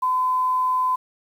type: tone with quantisation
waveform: sine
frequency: 1017 Hz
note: C6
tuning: 50 cents flat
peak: -18 dBFS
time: 0.02-0.96 s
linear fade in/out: 10 ms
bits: 8
effects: none